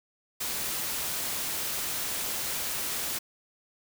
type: noise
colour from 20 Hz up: white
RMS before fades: -32 dBFS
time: 0.4-3.19 s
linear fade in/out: 10 ms
effects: none